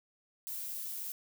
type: noise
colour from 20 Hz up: violet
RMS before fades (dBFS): -40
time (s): 0.47-1.12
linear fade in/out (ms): 0
effects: none